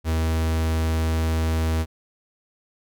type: tone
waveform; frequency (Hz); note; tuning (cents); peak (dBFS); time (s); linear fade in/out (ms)
45% pulse; 80.3; E2; -45; -20; 0.04-1.86; 50
effects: none